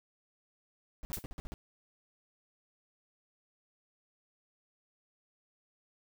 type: noise bursts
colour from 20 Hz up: brown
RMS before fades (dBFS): -41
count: 8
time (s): 1.03-1.54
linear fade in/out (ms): 0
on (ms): 20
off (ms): 50
type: noise with exponential decay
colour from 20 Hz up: blue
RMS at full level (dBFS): -32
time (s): 1.13-1.26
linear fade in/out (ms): 1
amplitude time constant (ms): 27
effects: none